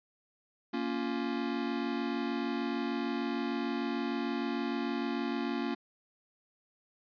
square chord, Bb minor, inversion none, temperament just, 233.1 / 279.7 / 349.6 Hz, Bb3 / Db4 / F4, 0 / +16 / +2 cents, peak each -36 / -36 / -38 dBFS, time 0.73-5.75 s, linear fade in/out 10 ms, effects resampled to 11025 Hz

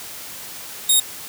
10% pulse tone, 3729 Hz, A#7, in tune, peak -5 dBFS, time 0.89-1 s, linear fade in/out 5 ms, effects white hiss -35 dBFS RMS until 1.28 s + high-pass 60 Hz 12 dB/octave

